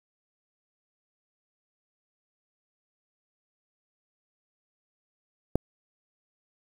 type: click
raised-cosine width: 2 ms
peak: -9 dBFS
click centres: 5.556 s
effects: 7-bit